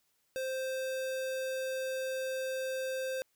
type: tone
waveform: square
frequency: 523.3 Hz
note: C5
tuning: in tune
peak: -34 dBFS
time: 0.36-3.22 s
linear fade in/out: 0 ms
effects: white hiss -75 dBFS RMS until 3.35 s